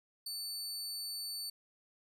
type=tone; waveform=sawtooth; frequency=4500 Hz; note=C#8; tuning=25 cents sharp; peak=-36 dBFS; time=0.26-1.5 s; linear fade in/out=5 ms; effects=none